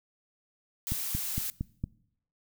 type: noise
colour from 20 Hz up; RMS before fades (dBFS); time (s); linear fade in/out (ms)
blue; -34; 0.87-1.5; 0
type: click train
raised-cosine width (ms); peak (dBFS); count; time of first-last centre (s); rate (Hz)
5; -19; 5; 0.92-1.84; 4.35
effects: noise-tail reverb RT60 0.7 s tail -22 dB re dry